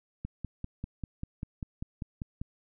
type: click train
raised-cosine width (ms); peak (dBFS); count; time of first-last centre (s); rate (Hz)
5; -23; 12; 0.25-2.415; 5.08
effects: none